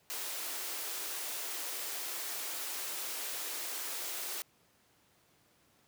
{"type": "high-pass noise", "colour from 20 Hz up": "white", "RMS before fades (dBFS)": -39, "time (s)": [0.1, 4.42], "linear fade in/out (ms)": 0, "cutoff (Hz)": 300, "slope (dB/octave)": 48, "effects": ["pink hiss -68 dBFS RMS until 5.87 s", "high-pass 100 Hz 12 dB/octave"]}